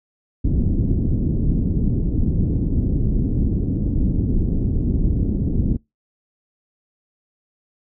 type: low-pass noise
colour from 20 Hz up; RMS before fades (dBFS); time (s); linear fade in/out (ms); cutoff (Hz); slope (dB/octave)
pink; -19; 0.44-5.77; 10; 300; 24
effects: noise-tail reverb RT60 0.2 s tail -24 dB re dry